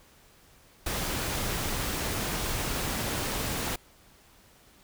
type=noise; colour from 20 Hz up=pink; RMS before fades=-31 dBFS; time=0.86-3.76 s; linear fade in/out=5 ms; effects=pink hiss -58 dBFS RMS until 4.83 s